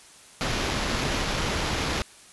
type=noise with sample-and-hold; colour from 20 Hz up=pink; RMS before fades=-27 dBFS; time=0.41-2.02 s; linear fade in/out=0 ms; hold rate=8820 Hz; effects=white hiss -50 dBFS RMS until 2.32 s + resampled to 24000 Hz